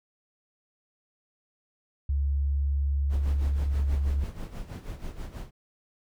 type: tone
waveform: sine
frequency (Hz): 70.1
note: C#2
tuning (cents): +20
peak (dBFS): -23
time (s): 2.09-4.24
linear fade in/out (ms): 5
type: noise with tremolo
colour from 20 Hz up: brown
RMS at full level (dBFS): -35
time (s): 3.09-5.51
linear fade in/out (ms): 50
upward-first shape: sine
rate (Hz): 6.2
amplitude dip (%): 70
effects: none